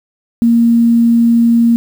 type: tone with quantisation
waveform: sine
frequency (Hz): 233.1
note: A#3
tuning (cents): 0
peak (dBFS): -6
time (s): 0.42-1.76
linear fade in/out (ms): 0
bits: 6
effects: none